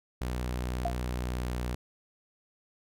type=tone with pitch glide; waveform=sawtooth; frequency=61.74 to 61.24 Hz; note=B1 to B1; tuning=0 to -14 cents; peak=-27 dBFS; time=0.21-1.75 s; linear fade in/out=5 ms; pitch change=-14 cents; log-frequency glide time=1.06-1.53 s
type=tone with exponential decay; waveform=sine; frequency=691 Hz; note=F5; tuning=19 cents flat; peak=-24 dBFS; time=0.85-0.97 s; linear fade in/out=5 ms; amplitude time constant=25 ms
effects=none